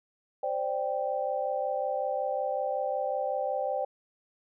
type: chord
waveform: sine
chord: C suspended second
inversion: none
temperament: just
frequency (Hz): 523.3 / 588.7 / 784.9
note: C5 / D5 / G5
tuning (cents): 0 / +4 / +2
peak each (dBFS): -32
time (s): 0.43-3.85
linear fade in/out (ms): 5
effects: none